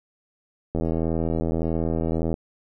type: click train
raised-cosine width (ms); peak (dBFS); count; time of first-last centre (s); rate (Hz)
2; -12; 131; 0.75-2.341; 81.7
effects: none

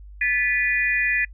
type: tone cluster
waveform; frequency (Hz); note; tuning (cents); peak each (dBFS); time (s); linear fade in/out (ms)
sine; 1738 / 1979 / 2448; A6 / B6 / D#7; -22 / +3 / -29; -23; 0.21-1.25; 5
effects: noise-tail reverb RT60 0.1 s tail -26 dB re dry + added 50 Hz sine -39 dBFS peak until 1.33 s

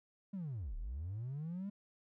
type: linear two-way sweep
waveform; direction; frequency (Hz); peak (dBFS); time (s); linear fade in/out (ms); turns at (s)
triangle; down then up; 205.4 to 32.9 to 205.4; -36; 0.33-1.7; 10; 0.76
effects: tanh soft clip ceiling -35 dBFS

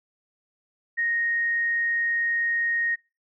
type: tone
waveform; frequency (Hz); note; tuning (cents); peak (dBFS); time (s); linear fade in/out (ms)
sine; 1864.7; A#6; 0; -22; 0.97-2.96; 20
effects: noise-tail reverb RT60 0.3 s tail -24 dB re dry

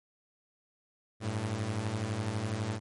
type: beating tone pair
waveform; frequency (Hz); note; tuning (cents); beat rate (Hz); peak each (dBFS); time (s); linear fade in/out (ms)
sawtooth; 98.3 / 110.3; G2 / A2; +5 / +5; 12; -32 / -29; 1.2-2.8; 50
effects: MP3 48 kbps

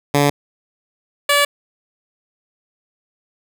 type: tone pair in turn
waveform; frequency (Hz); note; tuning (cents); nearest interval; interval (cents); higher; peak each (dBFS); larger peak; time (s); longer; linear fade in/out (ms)
10% pulse; 143.7 / 574.8; D3 / D5; -37 / -37; 2 octaves; 2400; second; -4; neither; 0.14-0.3 / 1.29-1.45; neither; 5
effects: none

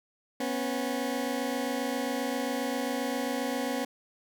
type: tone pair together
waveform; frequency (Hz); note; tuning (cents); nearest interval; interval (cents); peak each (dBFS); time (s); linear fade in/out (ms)
20% pulse; 245.5 / 273; B3 / C#4; -10 / -26; major second; 184; -27; 0.4-3.85; 5
effects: none

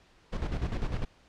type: noise with tremolo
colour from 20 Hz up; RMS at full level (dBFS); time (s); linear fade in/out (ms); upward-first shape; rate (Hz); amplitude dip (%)
brown; -29; 0.32-1.05; 10; square; 10; 60
effects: pink hiss -61 dBFS RMS until 1.28 s + low-pass 5000 Hz 12 dB/octave

